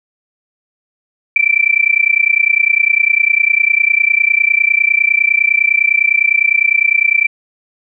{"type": "tone with amplitude modulation", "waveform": "sine", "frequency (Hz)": 2341, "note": "D7", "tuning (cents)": -6, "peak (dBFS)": -5, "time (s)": [1.36, 7.27], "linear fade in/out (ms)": 2, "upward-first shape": "sine", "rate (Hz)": 29.9, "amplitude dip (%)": 95, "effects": []}